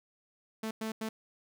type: tone bursts at uneven times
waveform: sawtooth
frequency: 220.4 Hz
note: A3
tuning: 3 cents sharp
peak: -30 dBFS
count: 3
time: 0.63-0.71 / 0.81-0.92 / 1.01-1.09 s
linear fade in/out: 5 ms
effects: none